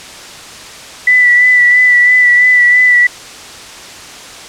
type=tone with vibrato; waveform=sine; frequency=1975.5 Hz; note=B6; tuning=in tune; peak=-4 dBFS; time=1.07-3.07 s; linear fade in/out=5 ms; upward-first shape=sine; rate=3 Hz; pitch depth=24 cents each way; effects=white hiss -30 dBFS RMS until 4.48 s + low-pass 7000 Hz 12 dB/octave